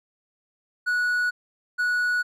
triangle tone pair in turn, 1467 / 1467 Hz, F#6 / F#6, -15 / -15 cents, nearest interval unison, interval 0 cents, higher neither, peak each -19 dBFS, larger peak neither, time 0.86-1.31 / 1.78-2.23 s, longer neither, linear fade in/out 20 ms, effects none

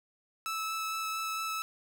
sawtooth tone with vibrato, 1308 Hz, E6, 14 cents flat, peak -29 dBFS, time 0.46-1.62 s, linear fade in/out 0 ms, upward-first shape sine, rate 4.4 Hz, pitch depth 8 cents each way, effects none

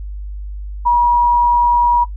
sine tone, 960 Hz, B5, 49 cents flat, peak -9 dBFS, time 0.85-2.05 s, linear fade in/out 20 ms, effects noise-tail reverb RT60 0.1 s tail -18 dB re dry + added 50 Hz sine -24 dBFS peak until 2.16 s

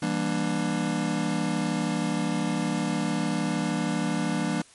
square chord, E half-diminished seventh, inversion none, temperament just, 164.81 / 197.78 / 237.3 / 296.7 Hz, E3 / G3 / Bb3 / D4, 0 / +16 / +31 / +18 cents, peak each -31 dBFS, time 0.02-4.62 s, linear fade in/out 5 ms, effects white hiss -54 dBFS RMS until 4.74 s + MP3 48 kbps

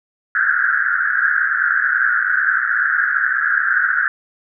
white band-pass noise, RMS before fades -17 dBFS, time 0.35-4.08 s, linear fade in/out 2 ms, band 1400 to 1700 Hz, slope 96 dB/octave, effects none

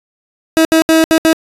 30% pulse tone bursts at uneven times, 321.8 Hz, E4, 42 cents flat, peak -4 dBFS, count 5, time 0.57-0.65 / 0.72-0.82 / 0.89-1.04 / 1.11-1.18 / 1.25-1.33 s, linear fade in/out 0 ms, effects resampled to 32000 Hz

